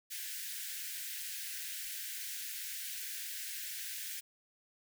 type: high-pass noise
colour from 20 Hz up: white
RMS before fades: -42 dBFS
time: 0.1-4.21 s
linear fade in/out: 20 ms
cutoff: 1500 Hz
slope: 96 dB/octave
effects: none